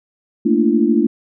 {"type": "chord", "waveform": "sine", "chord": "Bb major seventh", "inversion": "third", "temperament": "equal with one note detuned", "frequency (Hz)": [220, 233.1, 293.7, 340.7], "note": ["A3", "Bb3", "D4", "F4"], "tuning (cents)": [0, 0, 0, -43], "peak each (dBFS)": -17, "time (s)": [0.45, 1.07], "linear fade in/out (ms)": 10, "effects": []}